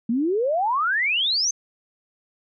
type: exponential sweep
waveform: sine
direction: up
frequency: 220 to 6400 Hz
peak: -19 dBFS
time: 0.09-1.51 s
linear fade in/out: 5 ms
effects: none